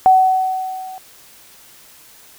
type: tone with level ramp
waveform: sine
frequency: 752 Hz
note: F#5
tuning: 28 cents sharp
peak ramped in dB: -5 to -30 dBFS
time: 0.06-0.98 s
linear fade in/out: 0 ms
effects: white hiss -45 dBFS RMS until 2.38 s